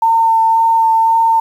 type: tone with vibrato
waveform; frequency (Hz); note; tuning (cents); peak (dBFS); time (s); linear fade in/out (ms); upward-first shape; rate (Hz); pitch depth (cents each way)
sine; 904; A5; +47; -8; 0.02-1.4; 5; sine; 1.9; 11
effects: 7-bit